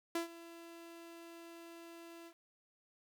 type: tone with ADSR envelope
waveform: sawtooth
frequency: 336.1 Hz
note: E4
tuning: 34 cents sharp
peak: -29 dBFS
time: 0.15-2.34 s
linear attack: 4 ms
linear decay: 120 ms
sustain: -18 dB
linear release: 75 ms
effects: 11-bit